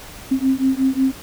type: beating tone pair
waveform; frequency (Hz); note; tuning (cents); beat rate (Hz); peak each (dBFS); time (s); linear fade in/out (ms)
sine; 262.4 / 267.9; C4 / C4; +5 / +41; 5.5; -18; 0.31-1.12; 10
effects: pink hiss -38 dBFS RMS until 1.22 s